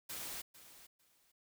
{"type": "noise with echo", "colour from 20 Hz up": "white", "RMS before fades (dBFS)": -44, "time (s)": [0.09, 0.42], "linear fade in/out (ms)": 10, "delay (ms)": 450, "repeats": 2, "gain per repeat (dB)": -14, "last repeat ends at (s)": 1.32, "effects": []}